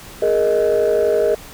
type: chord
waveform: sine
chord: Ab suspended second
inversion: none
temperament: just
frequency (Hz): 415.3 / 467.2 / 623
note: Ab4 / Bb4 / Eb5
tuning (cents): 0 / +4 / +2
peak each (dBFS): -16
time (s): 0.22-1.35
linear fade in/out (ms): 5
effects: tanh soft clip ceiling -9 dBFS + pink hiss -38 dBFS RMS until 1.53 s